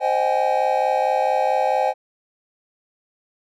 triangle chord, Ab major seventh, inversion first, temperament equal with one note detuned, 523.3 / 622.3 / 766.1 / 830.6 Hz, C5 / Eb5 / G5 / Ab5, 0 / 0 / -40 / 0 cents, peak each -21 / -22 / -20 / -20 dBFS, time 0-1.94 s, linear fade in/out 50 ms, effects none

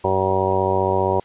harmonic tone, 95.2 Hz, F#2, 50 cents sharp, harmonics 1 / 2 / 3 / 4 / 5 / 6 / 7 / 8 / 9 / 10, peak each -26 / -30 / -34 / -22 / -26 / -24 / -29 / -26 / -32 / -23 dBFS, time 0.04-1.2 s, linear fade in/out 5 ms, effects white hiss -50 dBFS RMS until 1.24 s + resampled to 8000 Hz

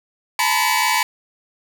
sawtooth tone cluster, 865 / 946 / 1011 / 2270 Hz, A5 / A#5 / B5 / C#7, -30 / +25 / +40 / +41 cents, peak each -18 dBFS, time 0.39-1.03 s, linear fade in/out 2 ms, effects none

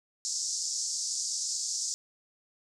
pink band-pass noise, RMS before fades -33 dBFS, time 0.25-1.94 s, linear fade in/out 0 ms, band 5000 to 7800 Hz, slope 48 dB/octave, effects none

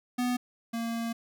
square tone pair in turn, 247.2 / 230.6 Hz, B3 / A#3, +2 / -19 cents, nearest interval minor second, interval 121 cents, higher first, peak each -27 / -31 dBFS, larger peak first, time 0.18-0.37 / 0.73-1.13 s, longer second, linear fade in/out 10 ms, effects none

